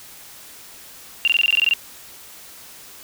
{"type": "tone bursts", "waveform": "sine", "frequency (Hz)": 2778, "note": "F7", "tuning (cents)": -10, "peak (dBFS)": -13, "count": 11, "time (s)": [1.25, 1.736], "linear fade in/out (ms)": 0, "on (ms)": 26, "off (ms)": 20, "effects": ["white hiss -42 dBFS RMS until 3.03 s"]}